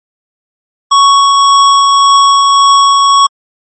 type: tone with tremolo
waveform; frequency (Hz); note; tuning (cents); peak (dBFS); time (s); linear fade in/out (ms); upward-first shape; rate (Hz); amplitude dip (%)
square; 1112; C#6; +5; -3; 0.91-3.27; 10; triangle; 1.8; 25
effects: MP3 32 kbps